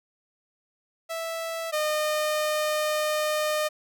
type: tone pair in turn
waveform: sawtooth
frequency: 658 / 609.8 Hz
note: E5 / D#5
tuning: -3 / -35 cents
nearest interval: minor second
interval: 132 cents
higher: first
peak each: -26 / -20 dBFS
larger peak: second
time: 1.09-1.72 / 1.72-3.69 s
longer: second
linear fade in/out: 20 ms
effects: none